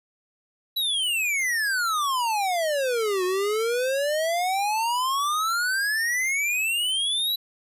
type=exponential two-way sweep; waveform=square; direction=down then up; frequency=3978 to 360 to 3978 Hz; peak=-23 dBFS; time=0.76-7.36 s; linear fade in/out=10 ms; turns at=3.24 s; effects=resampled to 32000 Hz